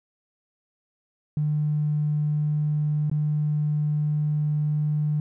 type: tone with dropouts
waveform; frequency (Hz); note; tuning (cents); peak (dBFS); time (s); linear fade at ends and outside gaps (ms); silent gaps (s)
triangle; 150.1; D3; +38; -17; 1.37-5.2; 2; 3.098-3.114
effects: tanh soft clip ceiling -19 dBFS